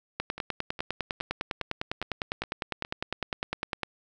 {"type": "two click trains", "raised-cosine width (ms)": 0.3, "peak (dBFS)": [-23, -13], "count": [7, 37], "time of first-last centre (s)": [[0.38, 2.849], [0.2, 3.833]], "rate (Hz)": [2.43, 9.91], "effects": []}